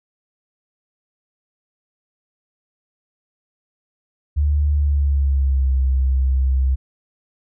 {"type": "tone with pitch glide", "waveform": "sine", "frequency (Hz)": [73.3, 65.68], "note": ["D2", "C2"], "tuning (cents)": [-3, 7], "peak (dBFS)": -14, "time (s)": [4.36, 6.76], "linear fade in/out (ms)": 20, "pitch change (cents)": -190, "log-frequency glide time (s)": [4.73, 5.73], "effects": []}